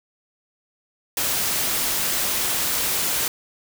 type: noise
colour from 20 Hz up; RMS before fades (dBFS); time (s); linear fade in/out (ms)
white; -23; 1.17-3.28; 2
effects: none